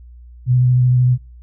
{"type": "tone with vibrato", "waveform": "sine", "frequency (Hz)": 125.4, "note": "B2", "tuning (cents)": 27, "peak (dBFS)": -10, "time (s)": [0.46, 1.18], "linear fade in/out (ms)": 50, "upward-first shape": "square", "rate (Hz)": 13, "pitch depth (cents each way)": 14, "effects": ["noise-tail reverb RT60 0.3 s tail -25 dB re dry", "added 60 Hz sine -37 dBFS peak until 1.42 s"]}